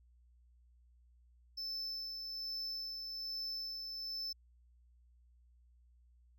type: tone with tremolo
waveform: triangle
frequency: 5274 Hz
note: E8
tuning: in tune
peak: -37 dBFS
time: 1.57-4.33 s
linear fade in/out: 10 ms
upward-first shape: sine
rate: 1.2 Hz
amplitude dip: 35%
effects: added 60 Hz sine -63 dBFS peak until 6.38 s